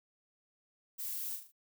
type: noise with echo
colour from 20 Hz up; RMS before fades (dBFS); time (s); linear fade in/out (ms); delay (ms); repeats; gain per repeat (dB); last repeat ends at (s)
violet; -40; 0.98-1.37; 20; 38; 4; -6; 1.522
effects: none